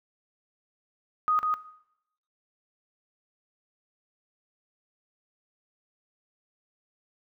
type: tone with echo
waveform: sine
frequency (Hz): 1244.5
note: D#6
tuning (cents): 0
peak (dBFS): -21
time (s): 1.28-1.39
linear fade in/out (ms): 0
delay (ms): 150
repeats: 1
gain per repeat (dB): -3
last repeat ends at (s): 1.54
effects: noise-tail reverb RT60 0.8 s tail -17 dB re dry